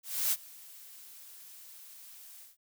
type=noise with ADSR envelope; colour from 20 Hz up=blue; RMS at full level=-28 dBFS; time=0.03-2.57 s; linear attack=290 ms; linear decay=42 ms; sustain=-23 dB; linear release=150 ms; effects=none